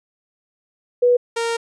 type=tone pair in turn; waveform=sine / sawtooth; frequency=489.2 / 462.8 Hz; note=B4 / A#4; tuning=-16 / -13 cents; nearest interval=minor second; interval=97 cents; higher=first; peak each=-11 / -16 dBFS; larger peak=first; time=1.02-1.17 / 1.36-1.57 s; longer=second; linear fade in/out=10 ms; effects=resampled to 22050 Hz